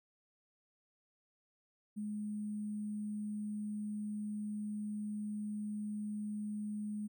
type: tone with sample-and-hold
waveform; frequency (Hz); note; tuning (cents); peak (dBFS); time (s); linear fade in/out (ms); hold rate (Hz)
sine; 210; G#3; +19; -37; 1.96-7.08; 20; 8820
effects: none